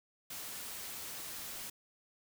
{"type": "noise", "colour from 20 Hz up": "white", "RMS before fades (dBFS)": -44, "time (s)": [0.3, 1.7], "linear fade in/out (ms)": 5, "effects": []}